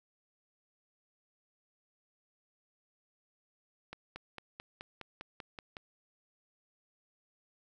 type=accelerating click train; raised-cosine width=0.3 ms; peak=-27 dBFS; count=10; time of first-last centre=3.93-5.768 s; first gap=230 ms; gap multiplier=0.97; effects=11-bit